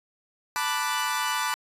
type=chord; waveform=sawtooth; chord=B minor seventh; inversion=third; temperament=equal; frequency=880 / 987.8 / 1174.7 / 1480 Hz; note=A5 / B5 / D6 / F#6; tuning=0 / 0 / 0 / 0 cents; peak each=-28 / -26 / -27 / -28 dBFS; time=0.56-1.54 s; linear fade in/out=0 ms; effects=resampled to 32000 Hz